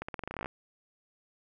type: accelerating click train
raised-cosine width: 0.5 ms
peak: -21 dBFS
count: 14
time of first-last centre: 0.02-0.459 s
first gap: 65 ms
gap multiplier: 0.88
effects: none